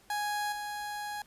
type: tone with level steps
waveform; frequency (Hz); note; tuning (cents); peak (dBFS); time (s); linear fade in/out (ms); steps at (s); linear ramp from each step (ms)
30% pulse; 830.6; G#5; 0; -28 / -33; 0.1-1.22; 2; 0.52; 5
effects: pink hiss -62 dBFS RMS until 1.26 s + resampled to 32000 Hz